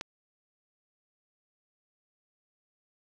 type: click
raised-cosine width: 0.2 ms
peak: -18 dBFS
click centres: 0.011 s
effects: none